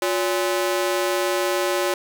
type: ring-modulated tone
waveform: sawtooth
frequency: 463.2 Hz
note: A#4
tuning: 11 cents flat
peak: -13 dBFS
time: 0.02-1.94 s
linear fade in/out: 2 ms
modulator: 105 Hz
effects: none